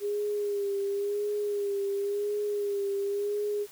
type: tone with vibrato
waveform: sine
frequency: 406.4 Hz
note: G#4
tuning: 38 cents flat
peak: -27 dBFS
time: 0-3.67 s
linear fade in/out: 50 ms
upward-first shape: sine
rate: 0.94 Hz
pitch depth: 39 cents each way
effects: white hiss -52 dBFS RMS until 3.71 s